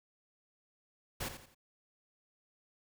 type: noise with echo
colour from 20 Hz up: pink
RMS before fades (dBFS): -38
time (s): 1.2-1.29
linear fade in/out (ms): 10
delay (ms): 86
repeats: 3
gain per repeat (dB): -9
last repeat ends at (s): 1.548
effects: none